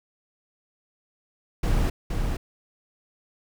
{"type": "noise with echo", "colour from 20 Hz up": "brown", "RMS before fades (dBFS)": -22, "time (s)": [1.63, 1.9], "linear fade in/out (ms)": 5, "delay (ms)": 470, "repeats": 1, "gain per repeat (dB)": -4, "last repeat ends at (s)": 2.37, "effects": []}